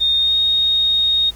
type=tone with pitch glide; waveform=sine; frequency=3679 to 3722 Hz; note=A#7 to A#7; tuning=-24 to -3 cents; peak=-13 dBFS; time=0-1.31 s; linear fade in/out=20 ms; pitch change=+21 cents; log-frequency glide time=0.17-0.36 s; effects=added 55 Hz sine -38 dBFS peak until 1.35 s + pink hiss -44 dBFS RMS until 1.35 s